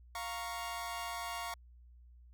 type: chord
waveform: sawtooth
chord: Bb minor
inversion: second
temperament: equal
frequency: 698.5 / 932.3 / 1108.7 Hz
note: F5 / Bb5 / Db6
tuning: 0 / 0 / 0 cents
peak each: -39 / -40 / -39 dBFS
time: 0.15-1.54 s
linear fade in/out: 2 ms
effects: added 60 Hz sine -55 dBFS peak until 2.33 s